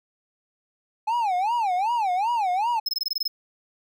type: tone with vibrato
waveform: triangle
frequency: 830.6 Hz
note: G#5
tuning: in tune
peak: -19 dBFS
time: 1.07-2.8 s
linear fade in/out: 10 ms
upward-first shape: sine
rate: 2.6 Hz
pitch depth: 260 cents each way
type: tone bursts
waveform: square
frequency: 5160 Hz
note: E8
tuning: 38 cents flat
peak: -23 dBFS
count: 9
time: 2.86-3.279 s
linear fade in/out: 5 ms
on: 27 ms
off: 22 ms
effects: none